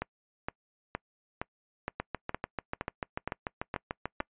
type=two click trains; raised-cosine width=0.5 ms; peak=-17 / -17 dBFS; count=16 / 10; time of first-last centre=2-4.203 / 0.02-4.206 s; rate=6.81 / 2.15 Hz; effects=noise-tail reverb RT60 0.1 s tail -25 dB re dry + resampled to 8000 Hz